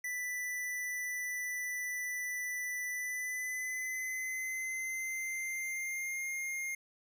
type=tone with pitch glide; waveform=square; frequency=1983 to 2125 Hz; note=B6 to C7; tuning=+7 to +26 cents; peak=-36 dBFS; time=0.04-6.75 s; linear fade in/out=5 ms; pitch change=+119 cents; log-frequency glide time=2.89-6.25 s; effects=none

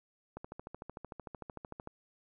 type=click train; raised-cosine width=1 ms; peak=-29 dBFS; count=21; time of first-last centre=0.37-1.874 s; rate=13.3 Hz; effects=none

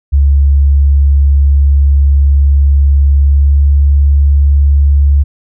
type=tone with pitch glide; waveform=sine; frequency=70.1 to 70.83 Hz; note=C#2 to C#2; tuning=+20 to +38 cents; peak=-4 dBFS; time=0.12-5.24 s; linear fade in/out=20 ms; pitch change=+18 cents; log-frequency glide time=3.22-3.62 s; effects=none

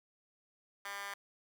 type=tone with high-pass filter; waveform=15% pulse; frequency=200.1 Hz; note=G3; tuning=36 cents sharp; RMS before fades=-43 dBFS; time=0.85-1.14 s; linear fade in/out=2 ms; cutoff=1300 Hz; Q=5.1; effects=none

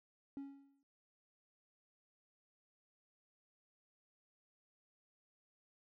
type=tone with exponential decay; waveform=triangle; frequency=277.2 Hz; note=C#4; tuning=in tune; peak=-38 dBFS; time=0.37-0.83 s; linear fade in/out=1 ms; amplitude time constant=100 ms; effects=noise-tail reverb RT60 0.5 s tail -24 dB re dry + tanh soft clip ceiling -37 dBFS

